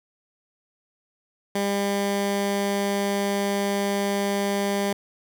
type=tone; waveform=15% pulse; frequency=200 Hz; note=G3; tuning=35 cents sharp; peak=-16 dBFS; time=1.55-4.93 s; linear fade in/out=5 ms; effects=none